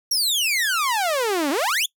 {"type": "exponential two-way sweep", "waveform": "sawtooth", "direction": "down then up", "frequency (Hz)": [5750, 266.8, 3618], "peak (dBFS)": -16, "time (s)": [0.11, 1.86], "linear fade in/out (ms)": 5, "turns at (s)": 1.5, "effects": ["noise-tail reverb RT60 0.1 s tail -23 dB re dry"]}